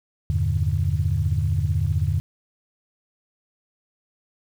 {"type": "chord", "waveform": "sine", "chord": "E half-diminished seventh", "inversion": "none", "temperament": "equal", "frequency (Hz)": [82.41, 98, 116.54, 146.83], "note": ["E2", "G2", "Bb2", "D3"], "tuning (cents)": [0, 0, 0, 0], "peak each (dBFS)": [-23, -23, -28, -25], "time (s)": [0.3, 2.2], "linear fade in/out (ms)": 0, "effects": ["tanh soft clip ceiling -10 dBFS", "8-bit"]}